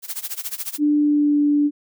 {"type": "noise with tremolo", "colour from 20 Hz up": "blue", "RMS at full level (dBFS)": -26, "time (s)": [0.02, 0.8], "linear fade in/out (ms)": 50, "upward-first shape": "sine", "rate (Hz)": 14, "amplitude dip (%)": 90}
{"type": "tone with pitch glide", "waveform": "sine", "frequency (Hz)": [295.7, 292.1], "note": ["D4", "D4"], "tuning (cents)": [12, -9], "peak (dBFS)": -14, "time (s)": [0.78, 1.71], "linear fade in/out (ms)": 50, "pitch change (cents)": -21, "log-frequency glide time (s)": [0.98, 1.4]}
{"effects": []}